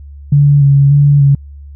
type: tone with vibrato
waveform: sine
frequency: 141.7 Hz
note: C#3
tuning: 38 cents sharp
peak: -4 dBFS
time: 0.32-1.35 s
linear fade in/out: 5 ms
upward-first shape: square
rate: 1.7 Hz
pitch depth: 23 cents each way
effects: added 71 Hz sine -29 dBFS peak until 1.75 s